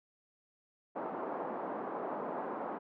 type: band-pass noise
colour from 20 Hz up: white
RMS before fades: -39 dBFS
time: 0.95-2.79 s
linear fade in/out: 20 ms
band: 220 to 1000 Hz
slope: 24 dB/octave
effects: none